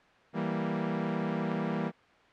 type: chord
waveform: sawtooth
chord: E diminished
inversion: none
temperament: equal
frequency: 164.81 / 196 / 233.1 Hz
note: E3 / G3 / Bb3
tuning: 0 / 0 / 0 cents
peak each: -30 dBFS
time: 0.33-1.92 s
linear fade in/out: 50 ms
effects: white hiss -59 dBFS RMS until 2.32 s + low-pass 2000 Hz 12 dB/octave